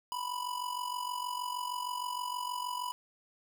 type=tone with amplitude modulation; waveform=square; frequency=987.8 Hz; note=B5; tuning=in tune; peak=-32 dBFS; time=0.12-2.92 s; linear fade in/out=0 ms; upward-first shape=sine; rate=46.4 Hz; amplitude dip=70%; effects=none